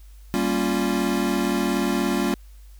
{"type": "chord", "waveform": "square", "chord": "G half-diminished seventh", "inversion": "none", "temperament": "equal", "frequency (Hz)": [196, 233.1, 277.2, 349.2], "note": ["G3", "Bb3", "Db4", "F4"], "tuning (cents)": [0, 0, 0, 0], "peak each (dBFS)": -27, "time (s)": [0.34, 2.34], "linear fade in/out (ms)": 0, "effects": ["added 50 Hz sine -42 dBFS peak until 2.79 s", "white hiss -59 dBFS RMS until 2.79 s"]}